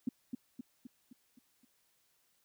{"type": "tone with echo", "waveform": "sine", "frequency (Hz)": 246.9, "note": "B3", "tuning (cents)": 0, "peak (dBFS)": -29, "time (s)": [0.07, 0.09], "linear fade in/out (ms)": 5, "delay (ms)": 260, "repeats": 6, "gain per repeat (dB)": -5, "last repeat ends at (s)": 1.65, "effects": ["white hiss -74 dBFS RMS until 2.44 s"]}